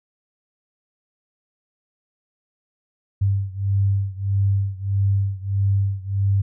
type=beating tone pair; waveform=sine; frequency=98.1 / 99.7 Hz; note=G2 / G2; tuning=+2 / +30 cents; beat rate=1.6 Hz; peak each=-20 / -22 dBFS; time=3.21-6.42 s; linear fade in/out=10 ms; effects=none